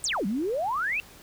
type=exponential two-way sweep; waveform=sine; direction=down then up; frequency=8830 to 183.2 to 2742 Hz; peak=-25 dBFS; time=0.04-1 s; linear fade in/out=0 ms; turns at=0.26 s; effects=pink hiss -50 dBFS RMS until 1.22 s